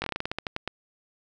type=slowing click train; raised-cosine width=0.3 ms; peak=-13 dBFS; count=13; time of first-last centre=0.02-0.676 s; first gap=20 ms; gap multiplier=1.17; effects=none